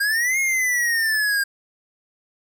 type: exponential two-way sweep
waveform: square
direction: up then down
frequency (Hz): 1601 to 2168 to 1601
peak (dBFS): -19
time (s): 0-1.44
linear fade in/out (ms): 10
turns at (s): 0.39
effects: none